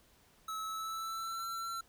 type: tone with pitch glide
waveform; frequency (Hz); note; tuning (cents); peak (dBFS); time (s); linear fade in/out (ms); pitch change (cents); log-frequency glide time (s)
square; 1298 to 1349.2; E6 to E6; -27 to +40; -38; 0.48-1.81; 5; +67; 0.68-1.44
effects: pink hiss -66 dBFS RMS until 1.88 s